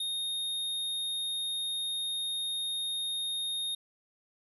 square tone, 3700 Hz, A#7, 14 cents flat, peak -32 dBFS, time 0-3.75 s, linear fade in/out 5 ms, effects resampled to 32000 Hz

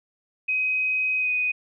sine tone with pitch glide, 2522 to 2494 Hz, D#7 to D#7, +23 to +3 cents, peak -21 dBFS, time 0.48-1.52 s, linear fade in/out 10 ms, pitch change -20 cents, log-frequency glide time 1.18-1.3 s, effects none

